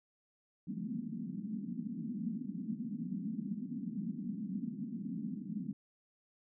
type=band-pass noise; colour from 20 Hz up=pink; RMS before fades=-40 dBFS; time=0.67-5.73 s; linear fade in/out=5 ms; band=180 to 250 Hz; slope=48 dB/octave; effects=none